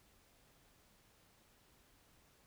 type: silence
effects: pink hiss -69 dBFS RMS until 2.46 s